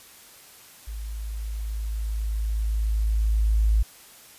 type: tone with level ramp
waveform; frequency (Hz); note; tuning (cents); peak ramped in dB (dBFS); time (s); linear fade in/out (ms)
sine; 53.9; A1; -35; -31 to -16; 0.87-3.83; 10
effects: white hiss -49 dBFS RMS until 4.38 s + resampled to 32000 Hz